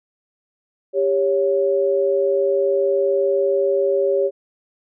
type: tone pair together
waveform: sine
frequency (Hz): 396.4 / 555.9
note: G4 / C#5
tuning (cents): +19 / +5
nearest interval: tritone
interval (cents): 586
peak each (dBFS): -18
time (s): 0.93-4.31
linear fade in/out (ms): 50
effects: none